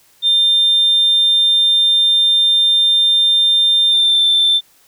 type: tone with pitch glide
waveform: sine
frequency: 3600 to 3557 Hz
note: A7 to A7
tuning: +39 to +18 cents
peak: -8 dBFS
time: 0.22-4.61 s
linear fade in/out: 50 ms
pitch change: -21 cents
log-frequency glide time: 3.89-4.24 s
effects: tanh soft clip ceiling -7 dBFS + white hiss -52 dBFS RMS until 4.87 s